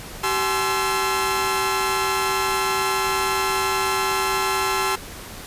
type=tone cluster; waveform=sawtooth; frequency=384.5 / 853 / 1045 / 1340 Hz; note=G4 / G#5 / C6 / E6; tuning=-33 / +46 / -2 / +28 cents; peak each=-22 dBFS; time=0.23-4.96 s; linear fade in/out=10 ms; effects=pink hiss -37 dBFS RMS until 5.46 s + resampled to 32000 Hz